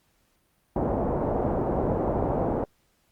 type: low-pass noise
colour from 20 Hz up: white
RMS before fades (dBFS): -26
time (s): 0.76-2.64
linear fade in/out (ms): 2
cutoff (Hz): 730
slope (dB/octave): 24
effects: pink hiss -68 dBFS RMS until 3.11 s + Opus 48 kbps